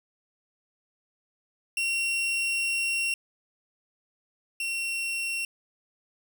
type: tone pair in turn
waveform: 40% pulse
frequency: 2739 / 2729 Hz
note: F7 / F7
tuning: -34 / -41 cents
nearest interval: unison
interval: 7 cents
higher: first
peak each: -24 / -27 dBFS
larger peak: first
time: 1.77-3.14 / 4.6-5.45 s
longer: first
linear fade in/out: 2 ms
effects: none